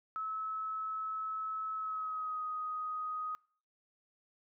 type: tone with pitch glide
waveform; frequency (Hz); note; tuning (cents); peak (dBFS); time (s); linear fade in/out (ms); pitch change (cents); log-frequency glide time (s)
sine; 1296 to 1251.1; E6 to D#6; -30 to +9; -35; 0.16-3.35; 0; -61; 1.74-2.43
effects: noise-tail reverb RT60 0.5 s tail -26 dB re dry